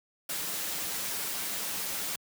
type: noise with comb filter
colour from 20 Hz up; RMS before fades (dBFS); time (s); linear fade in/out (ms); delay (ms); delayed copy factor
white; -34; 0.29-2.16; 5; 8; -0.5
effects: high-pass 100 Hz 12 dB/octave